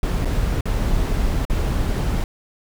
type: noise with dropouts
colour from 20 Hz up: brown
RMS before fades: -20 dBFS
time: 0.03-2.24 s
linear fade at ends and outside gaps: 2 ms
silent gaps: 0.249-0.254 / 0.609-0.655 / 1.452-1.498 s
effects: none